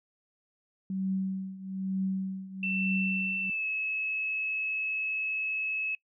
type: tone with tremolo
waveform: sine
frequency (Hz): 190.6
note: G3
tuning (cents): -48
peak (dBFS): -26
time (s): 0.9-3.5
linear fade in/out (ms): 2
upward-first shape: triangle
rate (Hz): 1.1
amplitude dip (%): 85
type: tone with pitch glide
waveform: sine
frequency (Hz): 2676 to 2585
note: E7 to E7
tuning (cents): +25 to -34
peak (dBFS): -29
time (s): 2.63-5.95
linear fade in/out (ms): 2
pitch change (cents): -59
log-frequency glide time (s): 3.42-3.66
effects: noise-tail reverb RT60 0.1 s tail -23 dB re dry